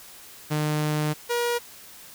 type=tone pair in turn; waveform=sawtooth; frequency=151.6 / 477.8 Hz; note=D#3 / A#4; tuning=-45 / +43 cents; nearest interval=octave + minor sixth; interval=1988 cents; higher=second; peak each=-19 / -19 dBFS; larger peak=neither; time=0.5-1.14 / 1.29-1.59 s; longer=first; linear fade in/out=20 ms; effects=white hiss -46 dBFS RMS until 2.14 s